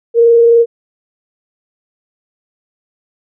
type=tone with frequency modulation; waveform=sine; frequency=466.2 Hz; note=A#4; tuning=in tune; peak=-4 dBFS; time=0.14-0.66 s; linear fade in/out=50 ms; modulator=23.5 Hz; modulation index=0.21; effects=none